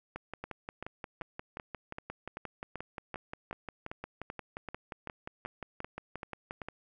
two click trains, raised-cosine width 0.5 ms, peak -24 / -24 dBFS, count 38 / 17, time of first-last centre 0.16-6.686 / 0.44-6.618 s, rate 5.67 / 2.59 Hz, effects none

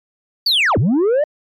sine linear two-way sweep, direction down then up, 4699 to 87 to 619 Hz, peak -9 dBFS, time 0.46-1.24 s, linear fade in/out 5 ms, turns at 0.78 s, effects tanh soft clip ceiling -11 dBFS + MP3 64 kbps

